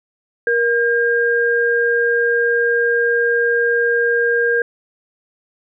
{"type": "tone pair together", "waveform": "sine", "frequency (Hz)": [471.6, 1609.8], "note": ["A#4", "G6"], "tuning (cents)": [20, 46], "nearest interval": "octave + major sixth", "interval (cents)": 2126, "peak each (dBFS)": -16, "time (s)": [0.47, 4.62], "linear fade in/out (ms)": 2, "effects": []}